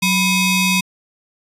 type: ring-modulated tone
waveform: sawtooth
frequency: 1174.7 Hz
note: D6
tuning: in tune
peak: -7 dBFS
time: 0.02-0.81 s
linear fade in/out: 10 ms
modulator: 1360 Hz
effects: resampled to 32000 Hz